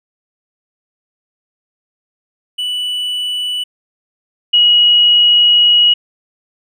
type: tone pair in turn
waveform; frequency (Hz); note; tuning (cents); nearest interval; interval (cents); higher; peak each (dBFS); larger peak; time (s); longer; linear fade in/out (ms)
triangle / sine; 2965 / 2906; F#7 / F#7; +3 / -32; unison; 35; first; -15 / -6; second; 2.58-3.64 / 4.53-5.94; second; 10
effects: none